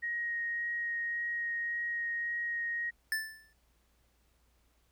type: tone with vibrato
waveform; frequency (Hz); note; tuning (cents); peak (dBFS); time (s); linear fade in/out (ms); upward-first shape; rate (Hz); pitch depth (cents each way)
sine; 1879; A#6; +13; -32; 0.02-2.91; 20; sine; 1.8; 8
type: tone with exponential decay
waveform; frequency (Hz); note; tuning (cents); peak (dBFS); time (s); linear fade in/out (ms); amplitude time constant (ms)
square; 1760; A6; 0; -28; 3.12-3.53; 1; 87
effects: added 59 Hz sine -70 dBFS peak until 4.91 s + pink hiss -73 dBFS RMS until 4.91 s